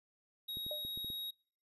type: tone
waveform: square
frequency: 3789 Hz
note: A#7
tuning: 27 cents sharp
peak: -40 dBFS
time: 0.48-1.31 s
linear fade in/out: 10 ms
type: clicks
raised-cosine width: 3 ms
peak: -37 dBFS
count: 6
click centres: 0.571 / 0.665 / 0.85 / 0.975 / 1.046 / 1.102 s
type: tone with exponential decay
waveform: sine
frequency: 600 Hz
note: D5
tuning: 37 cents sharp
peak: -37 dBFS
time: 0.71-0.89 s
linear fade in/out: 2 ms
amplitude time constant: 39 ms
effects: noise-tail reverb RT60 0.5 s tail -25 dB re dry + resampled to 32000 Hz